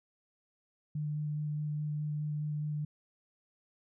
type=tone with vibrato; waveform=sine; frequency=150 Hz; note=D3; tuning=37 cents sharp; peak=-32 dBFS; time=0.95-2.85 s; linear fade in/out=5 ms; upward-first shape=square; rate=4.8 Hz; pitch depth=8 cents each way; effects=none